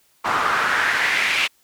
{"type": "noise with band-pass filter sweep", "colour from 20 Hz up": "pink", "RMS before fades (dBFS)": -20, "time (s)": [0.24, 1.48], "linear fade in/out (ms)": 20, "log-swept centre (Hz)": [1100, 2600], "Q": 2.9, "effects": ["white hiss -60 dBFS RMS until 1.63 s"]}